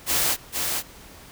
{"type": "noise with echo", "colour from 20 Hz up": "white", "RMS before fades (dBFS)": -22, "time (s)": [0.06, 0.37], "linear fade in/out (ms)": 50, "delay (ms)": 460, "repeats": 1, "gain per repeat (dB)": -4, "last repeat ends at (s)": 0.83, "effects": ["pink hiss -46 dBFS RMS until 1.31 s"]}